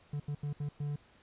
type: tone bursts at uneven times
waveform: triangle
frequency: 145.7 Hz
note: D3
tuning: 13 cents flat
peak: -31 dBFS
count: 5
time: 0.13-0.2 / 0.28-0.35 / 0.43-0.53 / 0.6-0.69 / 0.8-0.96 s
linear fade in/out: 5 ms
effects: pink hiss -63 dBFS RMS until 1.22 s + resampled to 8000 Hz